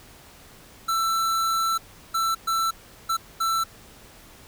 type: tone bursts at uneven times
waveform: square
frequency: 1334 Hz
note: E6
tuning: 20 cents sharp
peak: -22 dBFS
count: 5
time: 0.88-1.78 / 2.14-2.35 / 2.47-2.71 / 3.09-3.17 / 3.4-3.64 s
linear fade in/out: 10 ms
effects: pink hiss -49 dBFS RMS until 4.47 s